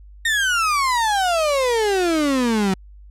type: exponential sweep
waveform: 35% pulse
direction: down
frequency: 1864.7 to 185 Hz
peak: -15 dBFS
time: 0.25-2.74 s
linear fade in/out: 5 ms
effects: added 50 Hz sine -40 dBFS peak until 3.1 s + low-pass 10000 Hz 12 dB/octave